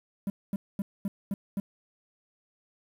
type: tone bursts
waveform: triangle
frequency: 197.7 Hz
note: G3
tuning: 15 cents sharp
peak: -25 dBFS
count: 6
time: 0.27-1.6 s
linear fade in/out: 2 ms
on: 30 ms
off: 230 ms
effects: 9-bit